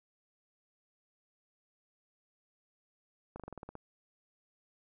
slowing click train, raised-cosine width 1 ms, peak -30 dBFS, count 9, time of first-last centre 3.36-3.754 s, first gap 37 ms, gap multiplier 1.08, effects none

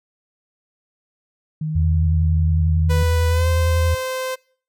sine tone, 155.56 Hz, D#3, in tune, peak -21 dBFS, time 1.61-3.03 s, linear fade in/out 5 ms
sine tone with vibrato, 82.41 Hz, E2, in tune, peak -15 dBFS, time 1.75-3.95 s, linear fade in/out 10 ms, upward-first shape triangle, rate 11 Hz, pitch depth 61 cents each way
sawtooth tone with pitch glide, 493.9 to 517.3 Hz, B4 to C5, 0 to -20 cents, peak -19 dBFS, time 2.89-4.36 s, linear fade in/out 20 ms, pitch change +80 cents, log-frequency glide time 3.3-3.47 s
effects noise-tail reverb RT60 0.5 s tail -25 dB re dry

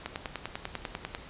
click train, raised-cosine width 0.3 ms, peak -17 dBFS, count 12, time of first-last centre 0.06-1.149 s, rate 10.1 Hz, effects pink hiss -47 dBFS RMS until 1.29 s + resampled to 8000 Hz

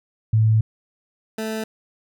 sine / 20% pulse tone pair in turn, 110 / 219.6 Hz, A2 / A3, 0 / -3 cents, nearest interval octave, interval 1197 cents, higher second, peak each -13 / -20 dBFS, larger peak first, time 0.33-0.61 / 1.38-1.64 s, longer first, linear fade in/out 5 ms, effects none

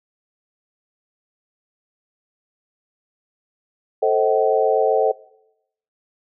sine chord, A diminished seventh, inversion none, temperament just, 440 / 528 / 633.6 / 760.3 Hz, A4 / C5 / Eb5 / Gb5, 0 / +16 / +31 / +47 cents, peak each -18 / -21 / -22 / -22 dBFS, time 4.02-5.12 s, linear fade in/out 10 ms, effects noise-tail reverb RT60 0.8 s tail -21 dB re dry

